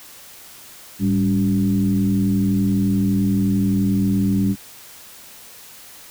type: tone with frequency modulation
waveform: sine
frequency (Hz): 196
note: G3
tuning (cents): 0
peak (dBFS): -15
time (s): 0.99-4.56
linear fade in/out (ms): 50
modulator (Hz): 88.4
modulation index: 0.9
effects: white hiss -42 dBFS RMS until 6.1 s